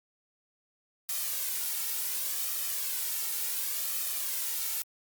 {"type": "noise with flanger", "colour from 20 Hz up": "blue", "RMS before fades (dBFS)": -32, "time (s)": [1.09, 4.82], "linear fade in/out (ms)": 0, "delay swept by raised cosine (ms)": [1.6, 2.23], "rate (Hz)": 0.69, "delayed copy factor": 0.5, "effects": ["Opus 48 kbps"]}